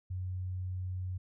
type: tone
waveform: sine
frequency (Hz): 92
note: F#2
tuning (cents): -9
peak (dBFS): -34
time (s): 0.1-1.18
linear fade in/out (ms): 10
effects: none